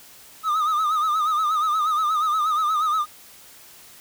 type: tone with vibrato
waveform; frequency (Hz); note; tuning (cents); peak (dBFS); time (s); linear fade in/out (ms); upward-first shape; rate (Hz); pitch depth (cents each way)
triangle; 1244.5; D#6; 0; -17; 0.43-3.06; 50; sine; 8.4; 79
effects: white hiss -47 dBFS RMS until 4 s